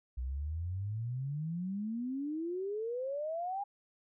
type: exponential sweep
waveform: sine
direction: up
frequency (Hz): 60.4 to 820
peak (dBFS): -34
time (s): 0.17-3.64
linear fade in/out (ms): 10
effects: none